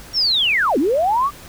sine linear two-way sweep, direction down then up, 5650 to 240 to 1199 Hz, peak -14 dBFS, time 0.13-1.31 s, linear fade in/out 50 ms, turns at 0.78 s, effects added 50 Hz sine -47 dBFS peak until 1.48 s + pink hiss -40 dBFS RMS until 1.48 s

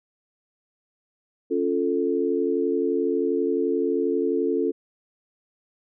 sine chord, Db augmented, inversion none, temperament equal, 277.2 / 349.2 / 440 Hz, Db4 / F4 / A4, 0 / 0 / 0 cents, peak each -26 / -25 / -24 dBFS, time 1.5-4.72 s, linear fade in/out 20 ms, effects none

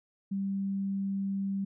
sine tone, 196 Hz, G3, in tune, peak -29 dBFS, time 0.31-1.65 s, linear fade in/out 10 ms, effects none

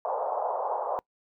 white band-pass noise, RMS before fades -30 dBFS, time 0.05-0.99 s, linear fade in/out 0 ms, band 490 to 980 Hz, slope 48 dB/octave, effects noise-tail reverb RT60 0.1 s tail -25 dB re dry

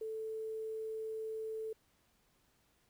sine tone with quantisation, 440 Hz, A4, in tune, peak -38 dBFS, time 0.01-1.73 s, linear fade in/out 5 ms, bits 11, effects pink hiss -73 dBFS RMS until 2.89 s

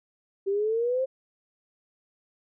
sine exponential sweep, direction up, 386.2 to 535 Hz, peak -23 dBFS, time 0.46-1.06 s, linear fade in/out 20 ms, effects none

